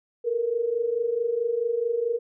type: tone pair together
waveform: sine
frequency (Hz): 450.3 / 474.9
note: A4 / A#4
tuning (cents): +40 / +32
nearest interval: minor second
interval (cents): 92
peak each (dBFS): -28 / -24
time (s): 0.24-2.19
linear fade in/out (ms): 20
effects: none